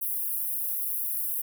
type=high-pass noise; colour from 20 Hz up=pink; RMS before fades=-30 dBFS; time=0.01-1.42 s; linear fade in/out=10 ms; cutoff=11000 Hz; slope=48 dB/octave; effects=none